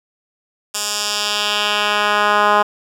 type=tone with band-pass filter sweep; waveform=10% pulse; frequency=207.7 Hz; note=G#3; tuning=in tune; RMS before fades=-17 dBFS; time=0.74-2.63 s; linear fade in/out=10 ms; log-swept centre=7400 to 1100 Hz; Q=1.3; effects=7-bit